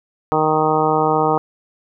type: harmonic tone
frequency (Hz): 155.56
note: D#3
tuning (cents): 0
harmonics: 1 / 2 / 3 / 4 / 5 / 6 / 7 / 8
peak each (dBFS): -25 / -23 / -19 / -25 / -19 / -22 / -25 / -23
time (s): 0.32-1.38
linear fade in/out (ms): 0
effects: none